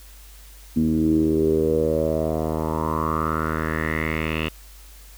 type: tone with low-pass filter sweep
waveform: 10% pulse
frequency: 79 Hz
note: D#2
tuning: 27 cents sharp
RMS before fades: -22 dBFS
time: 0.76-4.49 s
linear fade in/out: 10 ms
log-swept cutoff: 250 to 2800 Hz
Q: 6.1
effects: added 50 Hz sine -43 dBFS peak until 5.17 s + white hiss -49 dBFS RMS until 5.17 s